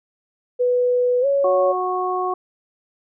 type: tone with pitch glide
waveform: sine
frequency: 493.9 to 557.6 Hz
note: B4 to C#5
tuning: 0 to +10 cents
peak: -15 dBFS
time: 0.59-1.73 s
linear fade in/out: 20 ms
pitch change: +210 cents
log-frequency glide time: 1.21-1.26 s
type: harmonic tone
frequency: 366.8 Hz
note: F#4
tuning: 15 cents flat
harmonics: 1 / 2 / 3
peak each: -24 / -24 / -24 dBFS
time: 1.44-2.34 s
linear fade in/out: 5 ms
effects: none